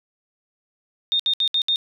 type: tone bursts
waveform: sine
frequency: 3664 Hz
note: A#7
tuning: 31 cents flat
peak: -17 dBFS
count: 5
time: 1.12-1.759 s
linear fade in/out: 0 ms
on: 75 ms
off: 66 ms
effects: none